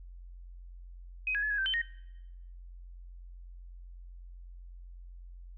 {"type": "tone with pitch steps", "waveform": "sine", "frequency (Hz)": [2521, 1662, 1712, 1662, 1559, 3080, 1862], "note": ["D#7", "G#6", "A6", "G#6", "G6", "G7", "A#6"], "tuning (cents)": [22, 1, -48, 1, -10, -31, -2], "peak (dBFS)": -28, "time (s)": [1.27, 1.816], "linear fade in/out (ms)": 2, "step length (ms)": 78, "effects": ["noise-tail reverb RT60 1.0 s tail -22 dB re dry", "added 44 Hz sine -45 dBFS peak until 5.57 s"]}